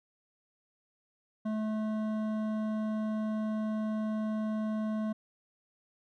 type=tone with hard clipping; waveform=sine; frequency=216.3 Hz; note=A3; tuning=29 cents flat; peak=-32 dBFS; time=1.45-5.13 s; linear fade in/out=10 ms; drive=11 dB; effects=none